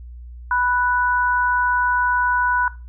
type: tone pair together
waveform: sine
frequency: 987.8 / 1480.9 Hz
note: B5 / F#6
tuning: 0 / +1 cents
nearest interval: perfect fifth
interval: 701 cents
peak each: -19 dBFS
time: 0.51-2.68 s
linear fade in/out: 2 ms
effects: noise-tail reverb RT60 0.3 s tail -18 dB re dry + added 60 Hz sine -34 dBFS peak until 2.88 s